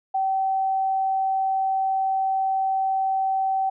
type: tone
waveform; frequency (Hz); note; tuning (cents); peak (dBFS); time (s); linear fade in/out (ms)
sine; 769; G5; -33; -20; 0.14-3.7; 10
effects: none